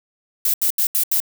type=noise bursts; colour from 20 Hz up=violet; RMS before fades=-18 dBFS; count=5; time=0.45-1.202 s; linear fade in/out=2 ms; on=88 ms; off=78 ms; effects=none